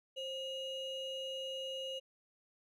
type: ring-modulated tone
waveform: triangle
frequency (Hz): 1700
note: G#6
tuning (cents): +40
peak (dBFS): -34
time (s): 0.16-2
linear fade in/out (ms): 20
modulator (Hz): 1170
effects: none